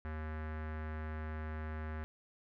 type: tone with low-pass filter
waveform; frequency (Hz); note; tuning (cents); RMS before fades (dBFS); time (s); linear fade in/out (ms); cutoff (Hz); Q
square; 77.9; D#2; +3; -41; 0.05-2.04; 0; 1700; 2.7
effects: none